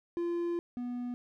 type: tone pair in turn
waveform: triangle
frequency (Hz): 344.1 / 244.7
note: F4 / B3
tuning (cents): -26 / -16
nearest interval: tritone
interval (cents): 590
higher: first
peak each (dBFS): -28 / -32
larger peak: first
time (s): 0.17-0.59 / 0.77-1.14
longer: first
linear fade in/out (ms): 0
effects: none